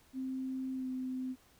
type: tone with pitch glide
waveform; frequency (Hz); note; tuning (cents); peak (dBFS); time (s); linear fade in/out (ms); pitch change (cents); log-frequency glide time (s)
sine; 261.6 to 257.4; C4 to C4; 0 to -28; -35; 0.13-1.36; 50; -28; 0.74-0.88
effects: pink hiss -65 dBFS RMS until 1.59 s